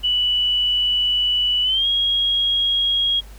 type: tone with pitch glide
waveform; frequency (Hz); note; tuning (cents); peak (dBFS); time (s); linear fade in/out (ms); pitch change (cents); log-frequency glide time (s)
sine; 2960 to 3284; F#7 to G#7; 0 to -20; -16; 0.03-3.21; 20; +180; 1.63-1.87
effects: added 50 Hz sine -37 dBFS peak until 3.38 s + pink hiss -48 dBFS RMS until 3.38 s